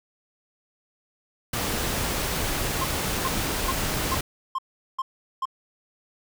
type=noise; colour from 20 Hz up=pink; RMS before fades=-27 dBFS; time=1.53-4.21 s; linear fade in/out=5 ms
type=tone bursts; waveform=triangle; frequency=1057 Hz; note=C6; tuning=17 cents sharp; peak=-22 dBFS; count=7; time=2.81-5.455 s; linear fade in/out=5 ms; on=35 ms; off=400 ms
effects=none